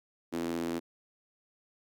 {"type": "tone with high-pass filter", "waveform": "sawtooth", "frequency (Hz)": 83.9, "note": "E2", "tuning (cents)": 31, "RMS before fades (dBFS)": -34, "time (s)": [0.32, 0.8], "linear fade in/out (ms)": 20, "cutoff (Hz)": 290, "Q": 4.2, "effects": []}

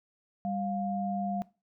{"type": "tone pair together", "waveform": "sine", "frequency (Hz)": [197.55, 704], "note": ["G3", "F5"], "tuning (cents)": [14, 14], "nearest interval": "octave + minor seventh", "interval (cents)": 2200, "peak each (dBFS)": [-32, -33], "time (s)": [0.45, 1.42], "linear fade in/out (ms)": 0, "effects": ["noise-tail reverb RT60 0.3 s tail -20 dB re dry"]}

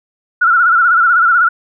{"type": "tone with vibrato", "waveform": "sine", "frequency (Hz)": 1396.9, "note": "F6", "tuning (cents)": 0, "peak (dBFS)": -7, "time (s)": [0.41, 1.49], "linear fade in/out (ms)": 10, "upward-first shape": "sine", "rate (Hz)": 16, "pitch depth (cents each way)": 91, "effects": []}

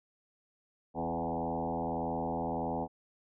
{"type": "tone with frequency modulation", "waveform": "sine", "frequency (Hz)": 503, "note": "B4", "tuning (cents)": 32, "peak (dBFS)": -31, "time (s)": [0.94, 2.88], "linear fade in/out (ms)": 50, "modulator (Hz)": 81.6, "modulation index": 4.5, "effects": []}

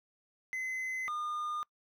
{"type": "tone pair in turn", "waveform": "triangle", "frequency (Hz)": [2043, 1214.8], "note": ["C7", "D#6"], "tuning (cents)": [-42, -42], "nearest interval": "major sixth", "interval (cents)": 900, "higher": "first", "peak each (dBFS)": [-32, -32], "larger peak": "neither", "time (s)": [[0.53, 1.08], [1.08, 1.63]], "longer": "neither", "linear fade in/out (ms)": 0, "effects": ["noise-tail reverb RT60 0.1 s tail -24 dB re dry"]}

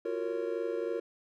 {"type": "chord", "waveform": "triangle", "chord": "Gb major seventh", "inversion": "third", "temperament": "just", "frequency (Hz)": [346.9, 370, 462.5, 555], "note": ["F4", "Gb4", "Bb4", "Db5"], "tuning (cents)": [-12, 0, -14, 2], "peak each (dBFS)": [-35, -37, -32, -37], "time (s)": [0.05, 1], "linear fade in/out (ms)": 5, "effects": []}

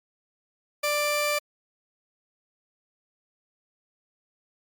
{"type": "tone pair together", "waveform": "sawtooth", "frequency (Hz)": [590, 1180], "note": ["D5", "D6"], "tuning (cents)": [8, 8], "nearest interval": "octave", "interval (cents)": 1200, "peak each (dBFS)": [-22, -21], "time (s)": [0.83, 1.39], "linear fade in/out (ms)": 10, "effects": ["Opus 48 kbps"]}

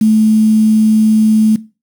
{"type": "tone with quantisation", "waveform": "sine", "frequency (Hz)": 217.4, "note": "A3", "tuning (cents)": -21, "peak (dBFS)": -6, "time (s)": [0.01, 1.56], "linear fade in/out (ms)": 5, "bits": 5, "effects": ["noise-tail reverb RT60 0.3 s tail -18 dB re dry"]}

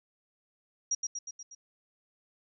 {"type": "tone with echo", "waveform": "sine", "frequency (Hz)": 5710, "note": "F8", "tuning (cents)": 37, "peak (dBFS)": -26, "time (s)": [0.91, 0.95], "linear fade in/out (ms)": 5, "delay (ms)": 120, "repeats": 5, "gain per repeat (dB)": -4, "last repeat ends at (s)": 1.55, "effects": []}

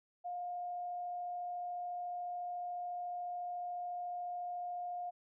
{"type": "tone with frequency modulation", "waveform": "sine", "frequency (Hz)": 710, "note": "F5", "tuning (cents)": 28, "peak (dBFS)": -38, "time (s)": [0.24, 5.11], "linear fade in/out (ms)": 20, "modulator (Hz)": 34, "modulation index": 0.21, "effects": []}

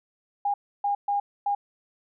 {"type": "tone bursts at uneven times", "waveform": "sine", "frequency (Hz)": 811, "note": "G#5", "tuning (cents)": -41, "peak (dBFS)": -22, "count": 4, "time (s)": [[0.45, 0.54], [0.84, 0.95], [1.08, 1.2], [1.46, 1.55]], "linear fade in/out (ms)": 5, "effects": []}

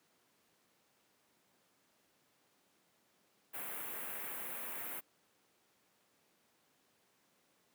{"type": "band-stop noise", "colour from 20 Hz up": "white", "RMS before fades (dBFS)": -43, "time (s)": [3.53, 5.01], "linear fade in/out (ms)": 20, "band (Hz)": [2500, 11000], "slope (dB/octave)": 24, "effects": ["pink hiss -73 dBFS RMS until 7.74 s", "high-pass 200 Hz 12 dB/octave"]}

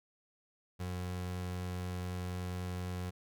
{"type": "tone", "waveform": "30% pulse", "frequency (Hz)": 90.4, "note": "F#2", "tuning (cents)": -40, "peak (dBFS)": -34, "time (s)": [0.79, 3.11], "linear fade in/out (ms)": 20, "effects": []}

